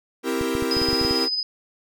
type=chord; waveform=45% pulse; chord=C dominant seventh; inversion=none; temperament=equal; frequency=261.6 / 329.6 / 392 / 466.2 Hz; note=C4 / E4 / G4 / Bb4; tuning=0 / 0 / 0 / 0 cents; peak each=-28 dBFS; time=0.23-1.29 s; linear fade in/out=50 ms
type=clicks; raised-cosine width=5 ms; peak=-18 dBFS; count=10; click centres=0.412 / 0.552 / 0.624 / 0.768 / 0.817 / 0.887 / 0.93 / 1.014 / 1.05 / 1.11 s
type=tone with tremolo; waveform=sine; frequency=5010 Hz; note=D#8; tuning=11 cents sharp; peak=-20 dBFS; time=0.71-1.43 s; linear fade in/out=2 ms; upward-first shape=sine; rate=18 Hz; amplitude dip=45%
effects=none